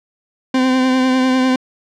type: tone with vibrato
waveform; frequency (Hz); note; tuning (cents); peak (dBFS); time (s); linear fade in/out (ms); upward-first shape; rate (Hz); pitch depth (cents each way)
40% pulse; 258.1; C4; -23; -11; 0.54-1.56; 5; triangle; 10; 28
effects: low-pass 5000 Hz 12 dB/octave